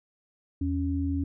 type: tone pair together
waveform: sine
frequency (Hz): 82.41 / 277.2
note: E2 / C#4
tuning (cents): 0 / 0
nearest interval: octave + major sixth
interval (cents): 2100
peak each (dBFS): -28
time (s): 0.61-1.24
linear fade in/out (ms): 5
effects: none